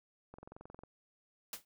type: click train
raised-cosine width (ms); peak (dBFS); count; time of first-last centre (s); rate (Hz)
1; -36; 12; 0.34-0.835; 22.2
type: noise with exponential decay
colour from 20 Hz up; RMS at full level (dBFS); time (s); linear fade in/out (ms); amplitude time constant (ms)
white; -38; 1.53-1.65; 2; 24
effects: none